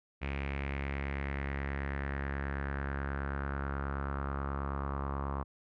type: tone with low-pass filter sweep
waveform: sawtooth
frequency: 69.3 Hz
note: C#2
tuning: in tune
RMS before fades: -36 dBFS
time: 0.21-5.44 s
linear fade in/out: 20 ms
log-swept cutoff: 2400 to 1100 Hz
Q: 4.5
effects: none